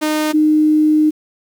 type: tone pair in turn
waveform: sawtooth / sine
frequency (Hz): 306.8 / 306.8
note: D#4 / D#4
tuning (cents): -24 / -24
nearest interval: unison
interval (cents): 0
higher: neither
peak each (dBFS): -11 / -9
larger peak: second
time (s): 0.01-0.33 / 0.33-1.11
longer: second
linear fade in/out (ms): 20
effects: 7-bit